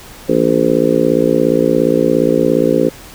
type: harmonic tone with a mistuned harmonic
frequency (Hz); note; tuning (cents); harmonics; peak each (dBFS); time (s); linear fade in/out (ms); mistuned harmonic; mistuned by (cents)
57.2; A#1; -32; 3 / 4 / 5 / 6 / 7 / 8 / 9; -21 / -19 / -16 / -19 / -17 / -17 / -16; 0.28-2.9; 20; 3; -120
effects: pink hiss -36 dBFS RMS until 3.14 s